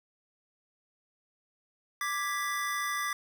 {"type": "chord", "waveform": "square", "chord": "G# diminished", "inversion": "second", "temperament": "equal", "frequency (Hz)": [1174.7, 1661.2, 1975.5], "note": ["D6", "G#6", "B6"], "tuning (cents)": [0, 0, 0], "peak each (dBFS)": [-34, -39, -35], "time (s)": [2.01, 3.13], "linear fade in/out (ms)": 2, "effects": []}